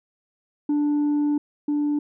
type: tone pair in turn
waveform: sine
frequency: 293.7 / 293.7 Hz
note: D4 / D4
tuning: 0 / 0 cents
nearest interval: unison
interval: 0 cents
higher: neither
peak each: -16 / -18 dBFS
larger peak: first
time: 0.69-1.38 / 1.68-1.99 s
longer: first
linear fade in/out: 5 ms
effects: tanh soft clip ceiling -18 dBFS